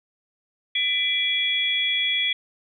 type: tone cluster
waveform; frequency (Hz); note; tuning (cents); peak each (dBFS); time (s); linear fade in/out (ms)
sine; 2004 / 2357 / 3352; B6 / D7 / G#7; +25 / +6 / +15; -29 / -26 / -22; 0.75-2.33; 5
effects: none